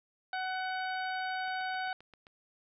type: harmonic tone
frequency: 748 Hz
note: F#5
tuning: 19 cents sharp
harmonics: 1 / 2 / 3 / 4 / 5 / 6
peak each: -35 / -37 / -46 / -48 / -49 / -50 dBFS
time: 0.33-1.93 s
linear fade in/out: 2 ms
type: click train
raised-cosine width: 0.3 ms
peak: -38 dBFS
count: 7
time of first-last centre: 1.48-2.268 s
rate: 7.61 Hz
effects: none